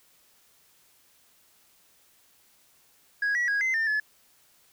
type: tone with pitch steps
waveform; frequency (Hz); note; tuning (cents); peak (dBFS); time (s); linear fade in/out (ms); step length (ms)
sine; 1655 / 1933 / 1648 / 2063 / 1802 / 1716; G#6 / B6 / G#6 / C7 / A6 / A6; -6 / -38 / -14 / -25 / +41 / -44; -21; 3.22-4; 5; 130
effects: tanh soft clip ceiling -22 dBFS + white hiss -62 dBFS RMS until 4.72 s